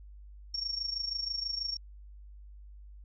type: tone with amplitude modulation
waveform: sine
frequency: 5510 Hz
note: F8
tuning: 24 cents flat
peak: -29 dBFS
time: 0.54-1.77 s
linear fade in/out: 5 ms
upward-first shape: sine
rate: 26.2 Hz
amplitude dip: 75%
effects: added 50 Hz sine -47 dBFS peak until 3.04 s